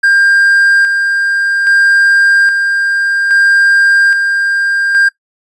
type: tone with tremolo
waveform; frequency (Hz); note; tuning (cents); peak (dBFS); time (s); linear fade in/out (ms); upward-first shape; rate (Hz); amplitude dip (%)
triangle; 1599; G6; +34; -4; 0.03-5.09; 10; square; 0.61; 40
effects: noise-tail reverb RT60 0.1 s tail -18 dB re dry + resampled to 24000 Hz